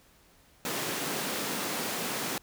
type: high-pass noise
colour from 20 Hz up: pink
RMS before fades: -33 dBFS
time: 0.65-2.38 s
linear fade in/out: 2 ms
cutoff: 170 Hz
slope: 24 dB/octave
effects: pink hiss -61 dBFS RMS until 2.42 s